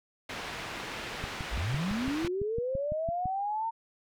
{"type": "low-pass noise", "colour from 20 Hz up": "white", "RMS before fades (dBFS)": -39, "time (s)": [0.29, 2.28], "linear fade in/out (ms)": 5, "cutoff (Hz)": 2600, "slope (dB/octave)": 12}
{"type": "click train", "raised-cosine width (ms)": 5, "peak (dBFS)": -24, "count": 13, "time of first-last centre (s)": [1.24, 3.257], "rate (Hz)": 5.95}
{"type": "linear sweep", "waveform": "sine", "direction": "up", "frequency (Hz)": [43.65, 920], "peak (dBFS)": -29, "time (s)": [1.51, 3.71], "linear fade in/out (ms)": 20}
{"effects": []}